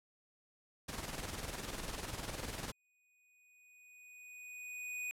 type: noise with tremolo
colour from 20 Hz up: pink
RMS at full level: -41 dBFS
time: 0.88-2.72 s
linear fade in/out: 10 ms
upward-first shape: square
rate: 20 Hz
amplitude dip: 50%
type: tone with exponential growth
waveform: square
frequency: 2480 Hz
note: D#7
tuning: 6 cents flat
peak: -38 dBFS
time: 2.71-5.11 s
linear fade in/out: 0 ms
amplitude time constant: 520 ms
effects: low-pass 12000 Hz 12 dB/octave